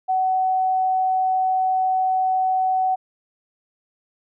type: tone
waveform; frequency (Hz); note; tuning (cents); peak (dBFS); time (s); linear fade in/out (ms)
sine; 751; F#5; +26; -17; 0.08-2.96; 20
effects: none